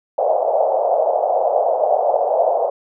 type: band-pass noise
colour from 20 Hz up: white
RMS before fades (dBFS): -17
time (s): 0.18-2.7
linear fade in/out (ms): 5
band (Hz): 530 to 730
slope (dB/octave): 48
effects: none